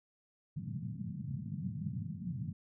white band-pass noise, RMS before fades -40 dBFS, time 0.56-2.53 s, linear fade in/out 5 ms, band 100 to 200 Hz, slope 48 dB/octave, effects none

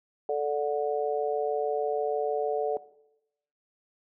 harmonic tone, 146.4 Hz, D3, 5 cents flat, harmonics 3 / 4 / 5, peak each -28 / -30 / -32 dBFS, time 0.29-2.77 s, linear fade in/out 2 ms, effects noise-tail reverb RT60 0.8 s tail -17 dB re dry

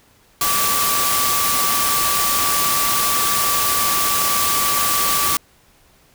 sine tone in noise, 1157 Hz, D6, 26 cents flat, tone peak -21 dBFS, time 0.41-5.37 s, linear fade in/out 2 ms, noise white, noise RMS -19 dBFS, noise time 0.41-5.37 s, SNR -5 dB, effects pink hiss -54 dBFS RMS until 6.14 s

